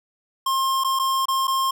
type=tone with dropouts; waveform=square; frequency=1065 Hz; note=C6; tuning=30 cents sharp; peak=-20 dBFS; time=0.46-1.71 s; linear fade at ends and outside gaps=5 ms; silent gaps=0.838-0.845 / 0.991-0.995 / 1.256-1.283 / 1.472-1.478 s; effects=none